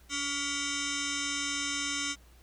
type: tone with frequency modulation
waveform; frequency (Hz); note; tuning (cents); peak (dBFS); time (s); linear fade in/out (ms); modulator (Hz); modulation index
sine; 1982; B6; +6; -30; 0.09-2.16; 50; 848; 6.3
effects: added 60 Hz sine -55 dBFS peak until 2.42 s + pink hiss -62 dBFS RMS until 2.42 s